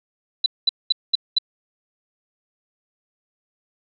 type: tone bursts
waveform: sine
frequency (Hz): 3979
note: B7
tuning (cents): +12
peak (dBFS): -13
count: 5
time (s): 0.44-1.385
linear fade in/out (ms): 5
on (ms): 21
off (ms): 210
effects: none